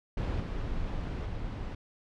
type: noise with level steps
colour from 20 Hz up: brown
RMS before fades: -31 / -34 / -36 dBFS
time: 0.17-1.75 s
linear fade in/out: 5 ms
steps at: 0.39 / 1.24 s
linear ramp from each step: 20 ms
effects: low-pass 4000 Hz 12 dB/octave